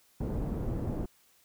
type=low-pass noise; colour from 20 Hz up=pink; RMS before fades=-33 dBFS; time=0.2-1.06 s; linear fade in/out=10 ms; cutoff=420 Hz; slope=12 dB/octave; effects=white hiss -65 dBFS RMS until 1.44 s